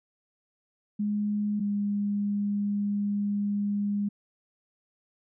sine tone pair in turn, 207.7 / 203.9 Hz, G#3 / G#3, 0 / -32 cents, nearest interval unison, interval 32 cents, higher first, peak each -25 dBFS, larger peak neither, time 0.99-1.6 / 1.6-4.09 s, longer second, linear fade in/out 10 ms, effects none

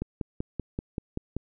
click train, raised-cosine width 3 ms, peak -17 dBFS, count 8, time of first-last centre 0.02-1.366 s, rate 5.2 Hz, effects none

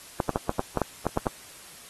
clicks, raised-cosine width 1 ms, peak -10 dBFS, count 10, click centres 0.202 / 0.293 / 0.359 / 0.494 / 0.594 / 0.773 / 0.817 / 1.067 / 1.174 / 1.268 s, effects white hiss -47 dBFS RMS until 1.89 s + AAC 32 kbps

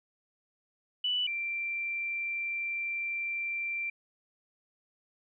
sine tone pair in turn, 2969 / 2356 Hz, F#7 / D7, +5 / +5 cents, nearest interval major third, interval 400 cents, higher first, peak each -27 / -31 dBFS, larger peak first, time 1.04-1.27 / 1.27-3.9 s, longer second, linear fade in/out 5 ms, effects none

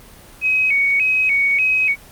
sine tone with vibrato, 2380 Hz, D7, 22 cents sharp, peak -13 dBFS, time 0.41-1.96 s, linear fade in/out 50 ms, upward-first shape square, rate 1.7 Hz, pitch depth 110 cents each way, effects pink hiss -43 dBFS RMS until 2.11 s + Opus 24 kbps

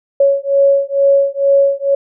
sine beating tone pair, 554.4 / 556.6 Hz, C#5 / C#5, 0 / +7 cents, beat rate 2.2 Hz, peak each -12 dBFS, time 0.2-1.95 s, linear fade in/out 5 ms, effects none

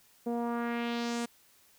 sawtooth tone with low-pass filter sweep, 236.1 Hz, A#3, 22 cents sharp, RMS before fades -33 dBFS, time 0.26-1.26 s, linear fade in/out 10 ms, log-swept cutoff 550 to 9300 Hz, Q 1.8, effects white hiss -63 dBFS RMS until 1.78 s

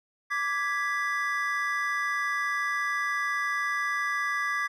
triangle chord, G# diminished, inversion second, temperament equal with one note detuned, 1169.9 / 1661.2 / 1975.5 Hz, D6 / G#6 / B6, -7 / 0 / 0 cents, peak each -29 dBFS, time 0.3-4.68 s, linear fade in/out 20 ms, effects none

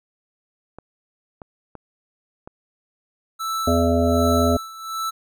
clicks, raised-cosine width 1 ms, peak -23 dBFS, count 4, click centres 0.786 / 1.418 / 1.753 / 2.475 s
square tone with tremolo, 1320 Hz, E6, 2 cents sharp, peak -23 dBFS, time 3.39-5.11 s, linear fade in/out 20 ms, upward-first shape sine, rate 1.3 Hz, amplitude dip 80%
harmonic tone, 84.1 Hz, E2, 35 cents sharp, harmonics 1 / 3 / 5 / 7 / 8, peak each -21 / -20 / -24 / -23 / -23 dBFS, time 3.67-4.57 s, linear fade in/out 5 ms
effects none

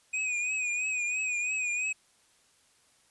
square tone with vibrato, 2489 Hz, D#7, in tune, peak -29 dBFS, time 0.13-1.93 s, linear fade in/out 10 ms, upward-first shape triangle, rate 3 Hz, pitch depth 68 cents each way, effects white hiss -65 dBFS RMS until 3.1 s + resampled to 24000 Hz

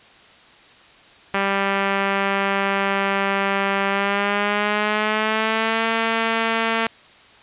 5% pulse tone with pitch glide, 196.9 to 226.2 Hz, G3 to A3, +8 to +48 cents, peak -7 dBFS, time 1.34-6.87 s, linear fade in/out 2 ms, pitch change +240 cents, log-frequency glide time 3.88-5.85 s, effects white hiss -48 dBFS RMS until 7.42 s + resampled to 8000 Hz

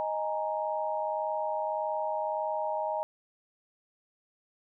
sine chord, D# suspended fourth, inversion none, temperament equal, 622.3 / 830.6 / 932.3 Hz, D#5 / G#5 / A#5, 0 / 0 / 0 cents, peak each -32 / -34 / -34 dBFS, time 0-3.03 s, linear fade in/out 0 ms, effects none

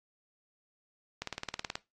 click train, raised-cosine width 0.2 ms, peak -18 dBFS, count 11, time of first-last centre 1.22-1.755 s, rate 18.7 Hz, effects noise-tail reverb RT60 0.2 s tail -18 dB re dry + AAC 32 kbps

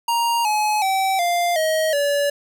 square tone with pitch steps, 936 / 848.5 / 769.1 / 697.2 / 632 / 572.9 Hz, A#5 / G#5 / G5 / F5 / D#5 / D5, +7 / +37 / -33 / -3 / +27 / -43 cents, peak -18 dBFS, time 0.08-2.3 s, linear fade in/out 5 ms, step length 370 ms, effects none

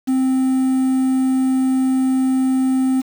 triangle tone with quantisation, 261.6 Hz, C4, in tune, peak -12 dBFS, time 0.07-3.02 s, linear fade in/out 20 ms, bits 6, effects none

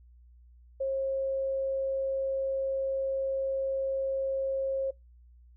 sine tone, 538 Hz, C5, 48 cents sharp, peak -27 dBFS, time 0.8-4.91 s, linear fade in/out 10 ms, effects noise-tail reverb RT60 0.2 s tail -26 dB re dry + added 60 Hz sine -53 dBFS peak until 5.56 s

